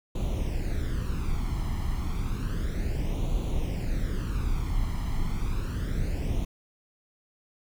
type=noise with flanger; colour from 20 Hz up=brown; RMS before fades=-28 dBFS; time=0.15-6.45 s; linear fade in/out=5 ms; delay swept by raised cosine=0.29 to 0.98 ms; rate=0.31 Hz; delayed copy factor=+0.7; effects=none